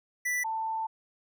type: tone pair in turn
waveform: square / sine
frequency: 1975.5 / 888.7 Hz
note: B6 / A5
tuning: 0 / +17 cents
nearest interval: octave + major second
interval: 1383 cents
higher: first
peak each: -28 / -29 dBFS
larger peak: first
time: 0.25-0.44 / 0.44-0.87 s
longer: second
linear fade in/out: 10 ms
effects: none